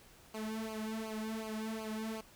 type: tone with flanger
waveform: sawtooth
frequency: 219.3 Hz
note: A3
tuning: 6 cents flat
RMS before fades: -40 dBFS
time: 0.34-2.21 s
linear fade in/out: 5 ms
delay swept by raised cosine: 0.54 to 3.04 ms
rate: 2.7 Hz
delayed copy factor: -1
effects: pink hiss -60 dBFS RMS until 2.35 s